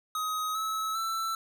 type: tone with pitch steps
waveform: square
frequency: 1261 / 1295.7 / 1331.4 Hz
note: D#6 / E6 / E6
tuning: +23 / -30 / +17 cents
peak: -30 dBFS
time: 0.15-1.35 s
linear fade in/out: 2 ms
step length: 400 ms
effects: none